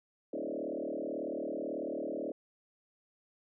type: tone with frequency modulation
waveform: sine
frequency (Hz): 435.4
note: A4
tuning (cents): -18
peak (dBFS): -34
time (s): 0.33-2.32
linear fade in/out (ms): 5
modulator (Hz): 38.2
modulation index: 4.7
effects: none